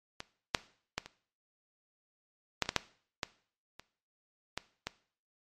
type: clicks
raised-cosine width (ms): 0.2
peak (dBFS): -21 / -7 / -14 / -27 / -9 / -28 / -12 / -7 / -14 / -28 / -16 / -17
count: 12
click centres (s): 0.204 / 0.548 / 0.98 / 1.06 / 2.623 / 2.658 / 2.691 / 2.763 / 3.232 / 3.796 / 4.576 / 4.87
effects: noise-tail reverb RT60 0.5 s tail -18 dB re dry + MP3 64 kbps